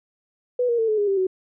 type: tone with pitch steps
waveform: sine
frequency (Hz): 493.9 / 471.6 / 450.3 / 430 / 410.5 / 392 / 374.3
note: B4 / A#4 / A4 / A4 / G#4 / G4 / F#4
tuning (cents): 0 / +20 / +40 / -40 / -20 / 0 / +20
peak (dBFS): -18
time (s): 0.59-1.269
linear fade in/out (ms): 5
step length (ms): 97
effects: none